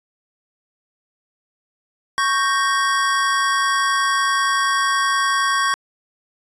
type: chord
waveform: square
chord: G diminished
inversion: second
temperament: equal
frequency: 1108.7 / 1568 / 1864.7 Hz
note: Db6 / G6 / Bb6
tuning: 0 / 0 / 0 cents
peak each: -19 / -23 / -25 dBFS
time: 2.18-5.74 s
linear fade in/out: 0 ms
effects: resampled to 22050 Hz